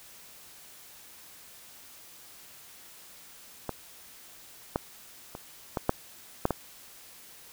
clicks, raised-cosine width 1 ms, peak -17 / -12 / -24 / -14 / -8 / -9 / -13 dBFS, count 7, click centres 3.693 / 4.759 / 5.351 / 5.772 / 5.894 / 6.454 / 6.507 s, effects white hiss -51 dBFS RMS until 7.52 s

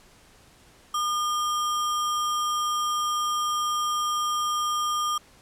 sine tone with sample-and-hold, 1209 Hz, D6, 50 cents sharp, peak -23 dBFS, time 0.94-5.18 s, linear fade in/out 5 ms, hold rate 4410 Hz, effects pink hiss -55 dBFS RMS until 5.41 s + low-pass 11000 Hz 12 dB/octave

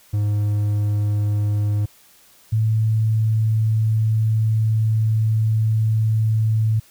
triangle / sine tone pair in turn, 103.9 / 110.08 Hz, G#2 / A2, +1 / +1 cents, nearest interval minor second, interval 100 cents, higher second, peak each -15 dBFS, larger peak neither, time 0.13-1.86 / 2.52-6.8 s, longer second, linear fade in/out 10 ms, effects white hiss -52 dBFS RMS until 6.9 s

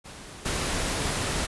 pink noise with level steps, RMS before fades -43 / -28 dBFS, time 0.04-1.47 s, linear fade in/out 20 ms, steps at 0.45 s, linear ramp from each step 10 ms, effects resampled to 24000 Hz

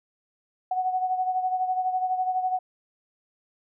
sine beating tone pair, 740 / 752 Hz, F#5 / F#5, 0 / +28 cents, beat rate 12 Hz, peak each -24 / -31 dBFS, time 0.71-2.59 s, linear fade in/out 5 ms, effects none

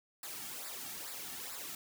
white noise with flanger, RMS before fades -44 dBFS, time 0.23-1.75 s, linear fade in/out 2 ms, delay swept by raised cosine 0.32 to 2.02 ms, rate 2.3 Hz, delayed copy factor -0.7, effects none

